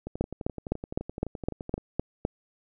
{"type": "two click trains", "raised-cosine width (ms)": 2, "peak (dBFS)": [-12, -22], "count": [9, 21], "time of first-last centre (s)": [[0.21, 2.251], [0.07, 1.779]], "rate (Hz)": [3.92, 11.7], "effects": []}